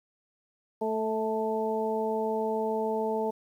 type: harmonic tone with a mistuned harmonic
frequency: 220 Hz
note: A3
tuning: in tune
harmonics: 1 / 2 / 3 / 4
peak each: -34 / -29 / -34 / -33 dBFS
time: 0.81-3.31 s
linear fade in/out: 10 ms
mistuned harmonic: 3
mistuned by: -18 cents
effects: 10-bit